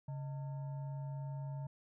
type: tone with frequency modulation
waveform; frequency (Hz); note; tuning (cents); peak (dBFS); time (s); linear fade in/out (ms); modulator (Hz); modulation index
sine; 138.59; C#3; 0; -39; 0.08-1.67; 5; 762; 0.32
effects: none